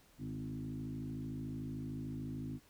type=tone with frequency modulation; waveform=sine; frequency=196 Hz; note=G3; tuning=in tune; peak=-39 dBFS; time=0.18-2.6 s; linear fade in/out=50 ms; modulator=53.5 Hz; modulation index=2; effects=pink hiss -66 dBFS RMS until 2.69 s